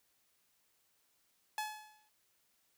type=tone with exponential decay; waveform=sawtooth; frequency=855 Hz; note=A5; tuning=50 cents flat; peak=-30 dBFS; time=1.58-2.09 s; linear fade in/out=1 ms; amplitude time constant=110 ms; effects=white hiss -75 dBFS RMS until 2.77 s